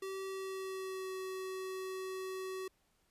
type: tone with pitch glide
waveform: square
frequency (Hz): 384.7 to 377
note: G4 to F#4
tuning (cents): -33 to +32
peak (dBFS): -40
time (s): 0.02-2.68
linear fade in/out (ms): 5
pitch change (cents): -35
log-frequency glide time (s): 0.26-1.12
effects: pink hiss -75 dBFS RMS until 3.1 s + resampled to 32000 Hz